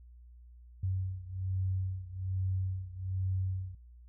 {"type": "beating tone pair", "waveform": "sine", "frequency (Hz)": [93.6, 94.8], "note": ["F#2", "F#2"], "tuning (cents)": [20, 43], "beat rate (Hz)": 1.2, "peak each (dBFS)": [-33, -36], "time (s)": [0.83, 3.75], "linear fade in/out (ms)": 5, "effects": ["added 60 Hz sine -51 dBFS peak until 4.08 s"]}